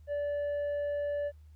sine tone with tanh clipping, 580 Hz, D5, 22 cents flat, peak -31 dBFS, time 0.07-1.32 s, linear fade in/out 50 ms, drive 4 dB, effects added 76 Hz sine -51 dBFS peak until 1.55 s + pink hiss -75 dBFS RMS until 1.55 s

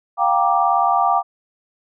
sine chord, G minor seventh, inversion third, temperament just, 705.6 / 784 / 940.8 / 1176 Hz, F5 / G5 / Bb5 / D6, +18 / 0 / +16 / +2 cents, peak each -19 / -18 / -22 / -19 dBFS, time 0.17-1.23 s, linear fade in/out 50 ms, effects none

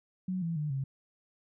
sine tone with pitch steps, 185 / 166.73 / 150.27 / 135.43 Hz, F#3 / E3 / D3 / C#3, 0 / +20 / +40 / -40 cents, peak -30 dBFS, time 0.28-0.84 s, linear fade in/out 5 ms, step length 140 ms, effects none

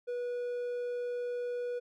triangle tone, 487.2 Hz, B4, 24 cents flat, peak -31 dBFS, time 0.07-1.8 s, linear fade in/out 20 ms, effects none

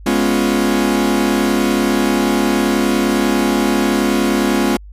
40% pulse chord, C# dominant seventh, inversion second, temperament equal, 207.7 / 246.9 / 277.2 / 349.2 Hz, G#3 / B3 / C#4 / E#4, 0 / 0 / 0 / 0 cents, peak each -18 dBFS, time 0.06-4.77 s, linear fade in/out 5 ms, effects added 50 Hz sine -33 dBFS peak until 4.92 s + resampled to 32000 Hz

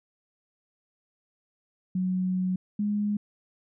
sine tone pair in turn, 184.6 / 207.2 Hz, F#3 / G#3, -4 / -4 cents, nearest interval major second, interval 200 cents, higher second, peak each -24 dBFS, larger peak neither, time 1.95-2.56 / 2.79-3.17 s, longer first, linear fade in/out 5 ms, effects none

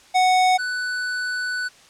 square tone pair in turn, 740 / 1490.7 Hz, F#5 / F#6, 0 / +12 cents, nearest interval octave, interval 1212 cents, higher second, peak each -15 / -24 dBFS, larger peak first, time 0.14-0.58 / 0.58-1.69 s, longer second, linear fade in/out 20 ms, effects white hiss -50 dBFS RMS until 1.89 s + low-pass 7000 Hz 12 dB/octave

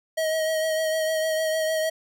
square tone with vibrato, 634 Hz, D#5, 32 cents sharp, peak -23 dBFS, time 0.17-1.9 s, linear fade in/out 10 ms, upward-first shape triangle, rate 6.6 Hz, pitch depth 27 cents each way, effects none

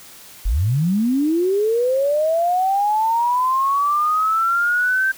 sine linear sweep, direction up, 36.59 to 1568 Hz, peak -15 dBFS, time 0.45-5.12 s, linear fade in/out 10 ms, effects white hiss -42 dBFS RMS until 5.17 s

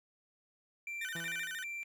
triangle tone with tremolo, 2354 Hz, D7, 3 cents sharp, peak -37 dBFS, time 0.87-1.84 s, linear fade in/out 2 ms, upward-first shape square, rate 2.6 Hz, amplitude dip 80%
35% pulse tone with vibrato, 1661.2 Hz, G#6, in tune, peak -37 dBFS, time 1.01-1.64 s, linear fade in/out 5 ms, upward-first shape square, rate 13 Hz, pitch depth 160 cents each way
sawtooth tone with exponential decay, 166.6 Hz, E3, 19 cents sharp, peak -37 dBFS, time 1.15-1.71 s, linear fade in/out 5 ms, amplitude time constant 120 ms
effects none

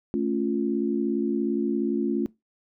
sine chord, A augmented, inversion none, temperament equal, 220 / 277.2 / 349.2 Hz, A3 / C#4 / E#4, 0 / 0 / 0 cents, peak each -27 dBFS, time 0.14-2.26 s, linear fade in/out 0 ms, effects noise-tail reverb RT60 0.2 s tail -21 dB re dry

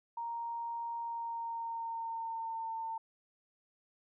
sine tone with pitch glide, 932.3 to 902.1 Hz, A#5 to A5, 0 to +43 cents, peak -36 dBFS, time 0.17-2.98 s, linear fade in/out 5 ms, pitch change -57 cents, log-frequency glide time 0.99-2.72 s, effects none

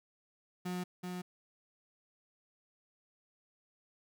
35% pulse tone pair in turn, 180.3 / 180.3 Hz, F#3 / F#3, -45 / -45 cents, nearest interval unison, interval 0 cents, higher neither, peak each -34 / -37 dBFS, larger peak first, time 0.65-0.84 / 1.03-1.22 s, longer neither, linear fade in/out 10 ms, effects none

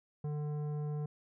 sine tone with tanh clipping, 148.8 Hz, D3, 23 cents sharp, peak -36 dBFS, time 0.24-1.06 s, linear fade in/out 5 ms, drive 12 dB, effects none

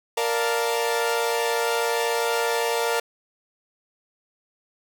sawtooth chord, Bb major seventh, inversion none, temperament equal, 466.2 / 587.3 / 698.5 / 880 Hz, Bb4 / D5 / F5 / A5, 0 / 0 / 0 / 0 cents, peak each -20 / -26 / -26 / -26 dBFS, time 0.17-3 s, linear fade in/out 5 ms, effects none

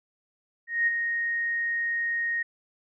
sine tone with ADSR envelope, 1864.7 Hz, A#6, in tune, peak -19 dBFS, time 0.67-2.43 s, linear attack 200 ms, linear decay 24 ms, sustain -6 dB, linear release 9 ms, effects none

